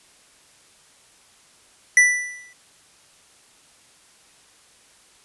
square tone with exponential decay, 1976 Hz, B6, in tune, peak -9 dBFS, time 1.97-2.53 s, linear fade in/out 2 ms, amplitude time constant 120 ms, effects white hiss -54 dBFS RMS until 5.24 s + resampled to 24000 Hz

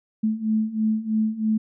sine beating tone pair, 216.1 / 219.2 Hz, A3 / A3, -31 / -6 cents, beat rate 3.1 Hz, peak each -25 / -22 dBFS, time 0.23-1.58 s, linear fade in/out 10 ms, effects none

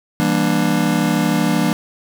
square chord, E half-diminished seventh, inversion none, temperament just, 164.81 / 197.78 / 237.3 / 296.7 Hz, E3 / G3 / Bb3 / D4, 0 / +16 / +31 / +18 cents, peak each -21 dBFS, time 0.2-1.73 s, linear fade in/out 0 ms, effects none

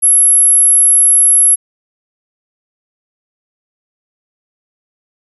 sine tone, 11175 Hz, F9, in tune, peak -5 dBFS, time 0.02-1.56 s, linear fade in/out 20 ms, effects none

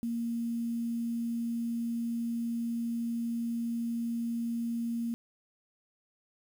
sine tone with quantisation, 233.1 Hz, A#3, in tune, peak -30 dBFS, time 0.03-5.14 s, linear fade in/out 0 ms, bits 9, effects none

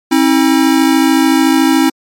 square tone pair together, 267.8 / 321.5 Hz, C4 / E4, +40 / -43 cents, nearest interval minor third, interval 317 cents, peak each -11 dBFS, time 0.11-1.9 s, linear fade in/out 10 ms, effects MP3 64 kbps

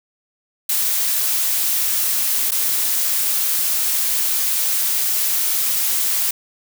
blue noise with dropouts, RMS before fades -19 dBFS, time 0.69-6.31 s, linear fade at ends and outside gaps 5 ms, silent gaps 2.509-2.517 s, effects none

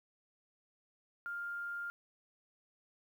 sine tone with quantisation, 1402 Hz, F6, 6 cents sharp, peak -38 dBFS, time 1.26-1.9 s, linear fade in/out 0 ms, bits 11, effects none

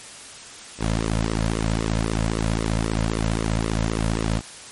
sawtooth tone with flanger, 55 Hz, A1, in tune, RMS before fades -23 dBFS, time 0.78-4.42 s, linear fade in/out 50 ms, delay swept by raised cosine 1.2 to 2.7 ms, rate 3.8 Hz, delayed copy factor -0.8, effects white hiss -40 dBFS RMS until 4.71 s + MP3 48 kbps

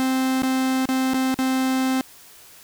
45% pulse tone with dropouts, 261.3 Hz, C4, 2 cents flat, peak -19 dBFS, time 0-2.01 s, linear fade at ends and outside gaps 0 ms, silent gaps 0.421-0.433 / 0.855-0.889 / 1.135-1.143 / 1.343-1.389 s, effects white hiss -47 dBFS RMS until 2.63 s

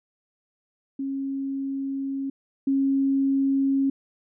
sine tone pair in turn, 272.5 / 272.5 Hz, C#4 / C#4, -29 / -29 cents, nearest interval unison, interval 0 cents, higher neither, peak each -26 / -19 dBFS, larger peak second, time 0.99-2.3 / 2.67-3.9 s, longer first, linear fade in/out 5 ms, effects none

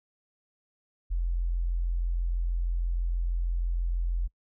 sine tone, 43.12 Hz, F1, 21 cents flat, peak -25 dBFS, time 1.1-4.28 s, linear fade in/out 20 ms, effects noise-tail reverb RT60 0.1 s tail -26 dB re dry

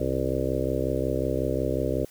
harmonic tone, 65.5 Hz, C2, 2 cents sharp, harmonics 1 / 2 / 4 / 5 / 6 / 7 / 8 / 9, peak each -32 / -32 / -32 / -32 / -32 / -32 / -32 / -32 dBFS, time 0-2.05 s, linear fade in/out 5 ms, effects white hiss -54 dBFS RMS until 2.1 s

